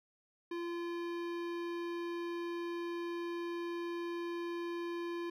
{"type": "tone with hard clipping", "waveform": "sine", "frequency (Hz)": 343.3, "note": "F4", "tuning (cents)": -30, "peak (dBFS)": -39, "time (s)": [0.51, 5.3], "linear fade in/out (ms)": 5, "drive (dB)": 17, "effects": []}